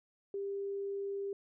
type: tone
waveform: sine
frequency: 397.4 Hz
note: G4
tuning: 24 cents sharp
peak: -35 dBFS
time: 0.34-1.33 s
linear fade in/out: 2 ms
effects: none